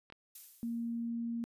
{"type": "clicks", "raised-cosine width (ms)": 0.3, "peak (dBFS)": [-38, -32], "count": 2, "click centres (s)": [0.101, 0.124]}
{"type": "noise with exponential decay", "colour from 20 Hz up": "violet", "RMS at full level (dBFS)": -45, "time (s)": [0.35, 1.09], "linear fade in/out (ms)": 5, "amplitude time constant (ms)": 160}
{"type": "tone", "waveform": "sine", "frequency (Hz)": 233.1, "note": "A#3", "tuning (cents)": 0, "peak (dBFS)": -34, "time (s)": [0.63, 1.44], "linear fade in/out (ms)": 0}
{"effects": ["resampled to 32000 Hz"]}